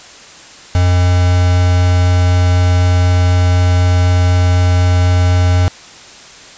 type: tone with quantisation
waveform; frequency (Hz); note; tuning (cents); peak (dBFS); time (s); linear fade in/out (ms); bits
triangle; 89.6; F2; +45; -6; 0.75-5.68; 0; 3
effects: white hiss -36 dBFS RMS until 6.57 s + resampled to 16000 Hz